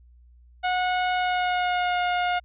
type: tone with pitch glide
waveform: sawtooth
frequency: 730 to 714.6 Hz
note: F#5 to F5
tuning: -24 to +40 cents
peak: -18 dBFS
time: 0.63-2.4 s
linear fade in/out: 20 ms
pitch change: -36 cents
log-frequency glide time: 1.14-2 s
effects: added 60 Hz sine -50 dBFS peak until 2.44 s + resampled to 8000 Hz